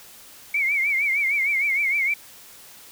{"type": "tone with vibrato", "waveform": "sine", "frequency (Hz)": 2217, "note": "C#7", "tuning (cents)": 0, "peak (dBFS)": -19, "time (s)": [0.54, 2.14], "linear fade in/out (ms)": 5, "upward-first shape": "triangle", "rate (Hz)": 6.5, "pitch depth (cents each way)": 120, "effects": ["white hiss -46 dBFS RMS until 2.91 s"]}